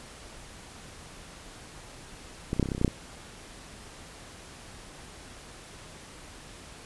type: clicks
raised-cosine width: 3 ms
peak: -15 / -30 / -10 / -12 / -20 / -19 / -17 / -20 / -21 / -14 / -7 / -16 dBFS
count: 12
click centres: 2.531 / 2.565 / 2.597 / 2.628 / 2.658 / 2.688 / 2.718 / 2.749 / 2.78 / 2.814 / 2.847 / 2.879 s
effects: pink hiss -47 dBFS RMS until 6.85 s + resampled to 24000 Hz